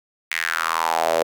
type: tone with high-pass filter sweep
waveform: sawtooth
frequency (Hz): 82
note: E2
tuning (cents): -9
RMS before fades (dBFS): -22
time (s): 0.31-1.23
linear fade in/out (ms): 5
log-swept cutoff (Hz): 2100 to 520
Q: 4.4
effects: none